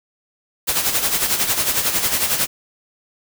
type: noise with tremolo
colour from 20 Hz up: white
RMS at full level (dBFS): -17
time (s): 0.67-2.47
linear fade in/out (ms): 20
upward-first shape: sine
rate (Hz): 11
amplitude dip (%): 60
effects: none